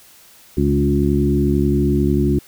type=harmonic tone with a mistuned harmonic; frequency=71.2 Hz; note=C#2; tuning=47 cents sharp; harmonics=1 / 2 / 3 / 4 / 5; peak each=-20 / -20 / -20 / -20 / -20 dBFS; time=0.57-2.39 s; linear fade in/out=5 ms; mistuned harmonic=3; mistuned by=-16 cents; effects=white hiss -47 dBFS RMS until 2.47 s